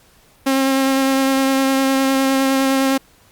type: tone with vibrato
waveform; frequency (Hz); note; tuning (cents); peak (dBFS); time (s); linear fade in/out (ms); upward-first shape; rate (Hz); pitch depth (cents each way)
sawtooth; 268.4; C4; +44; -10; 0.46-2.98; 10; sine; 9.8; 13
effects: pink hiss -52 dBFS RMS until 3.31 s + Opus 48 kbps